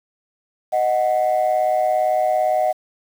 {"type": "tone pair together", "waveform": "sine", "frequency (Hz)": [622.3, 740], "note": ["D#5", "F#5"], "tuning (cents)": [0, 0], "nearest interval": "minor third", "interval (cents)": 300, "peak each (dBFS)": -17, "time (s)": [0.72, 2.73], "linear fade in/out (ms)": 20, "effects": ["tanh soft clip ceiling -11 dBFS", "7-bit"]}